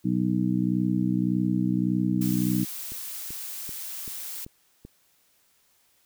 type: harmonic tone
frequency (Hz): 61.74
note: B1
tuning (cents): 0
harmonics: 2 / 3 / 4 / 5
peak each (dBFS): -30 / -25 / -28 / -28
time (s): 0.04-2.65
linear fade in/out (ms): 20
type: noise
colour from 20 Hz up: blue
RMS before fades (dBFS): -36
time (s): 2.21-4.45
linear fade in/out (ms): 5
type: click train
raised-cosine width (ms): 3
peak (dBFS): -29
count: 6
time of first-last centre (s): 2.92-4.851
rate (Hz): 2.59
effects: white hiss -65 dBFS RMS until 6.05 s